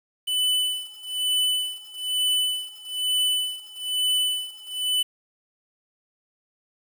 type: tone with tremolo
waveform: square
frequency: 2997 Hz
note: F#7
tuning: 22 cents sharp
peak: -20 dBFS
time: 0.27-5.03 s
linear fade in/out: 10 ms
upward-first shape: sine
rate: 1.1 Hz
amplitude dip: 95%
effects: 8-bit